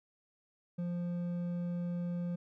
triangle tone with hard clipping, 174.61 Hz, F3, in tune, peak -35 dBFS, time 0.78-2.36 s, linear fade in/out 10 ms, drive 9 dB, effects none

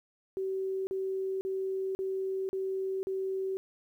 sine tone bursts, 382.4 Hz, G4, 43 cents flat, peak -30 dBFS, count 6, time 0.37-3.57 s, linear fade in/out 0 ms, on 500 ms, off 40 ms, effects 11-bit

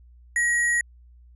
sine tone with sample-and-hold, 1902 Hz, A#6, 34 cents sharp, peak -19 dBFS, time 0.36-0.81 s, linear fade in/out 2 ms, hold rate 8820 Hz, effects added 60 Hz sine -48 dBFS peak until 1.35 s + resampled to 32000 Hz

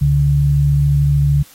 sine tone pair together, 69.3 / 142.74 Hz, C#2 / D3, 0 / -49 cents, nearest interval octave + minor second, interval 1251 cents, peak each -17 / -11 dBFS, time 0.01-1.43 s, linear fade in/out 10 ms, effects white hiss -45 dBFS RMS until 1.54 s + AAC 48 kbps

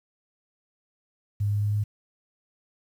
sine tone with pitch steps, 102.5 / 103.15 / 103.81 / 104.47 Hz, G#2 / G#2 / G#2 / G#2, -22 / -11 / 0 / +11 cents, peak -22 dBFS, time 1.4-1.84 s, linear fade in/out 10 ms, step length 110 ms, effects 9-bit

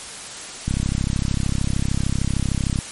click train, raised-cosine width 5 ms, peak -9 dBFS, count 71, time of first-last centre 0.68-2.788 s, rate 33.2 Hz, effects white hiss -34 dBFS RMS until 2.91 s + MP3 48 kbps

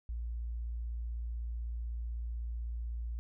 sine tone, 58 Hz, A#1, 8 cents flat, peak -35 dBFS, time 0.09-3.19 s, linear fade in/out 0 ms, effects none

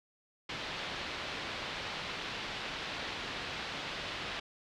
white low-pass noise, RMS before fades -40 dBFS, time 0.49-4.4 s, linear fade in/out 5 ms, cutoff 3900 Hz, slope 24 dB/octave, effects none

